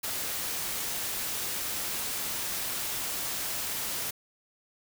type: noise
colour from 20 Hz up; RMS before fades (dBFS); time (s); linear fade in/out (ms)
white; -33; 0.03-4.11; 10
effects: none